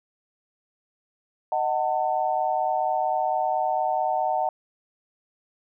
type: chord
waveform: sine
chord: D# diminished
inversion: none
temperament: just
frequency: 622.3 / 746.7 / 896 Hz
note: D#5 / F#5 / A5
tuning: 0 / +16 / +31 cents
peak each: -28 / -24 / -27 dBFS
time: 1.52-4.49 s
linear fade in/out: 2 ms
effects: none